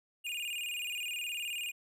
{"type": "tone with vibrato", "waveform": "square", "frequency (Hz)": 2637, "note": "E7", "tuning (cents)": 0, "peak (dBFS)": -36, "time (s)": [0.24, 1.72], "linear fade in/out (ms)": 20, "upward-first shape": "square", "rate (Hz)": 19, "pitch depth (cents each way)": 120, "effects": []}